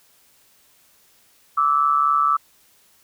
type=tone pair together; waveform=sine; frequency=1164.2 / 1308 Hz; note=D6 / E6; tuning=-15 / -14 cents; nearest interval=major second; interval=201 cents; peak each=-18 dBFS; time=1.57-2.37 s; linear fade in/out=10 ms; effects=white hiss -57 dBFS RMS until 3.03 s